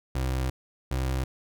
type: tone pair in turn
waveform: 30% pulse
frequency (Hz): 64.7 / 65.26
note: C2 / C2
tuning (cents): -19 / -4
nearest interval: unison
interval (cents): 15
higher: second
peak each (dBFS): -23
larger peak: neither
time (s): 0.15-0.5 / 0.91-1.24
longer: first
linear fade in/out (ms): 5
effects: none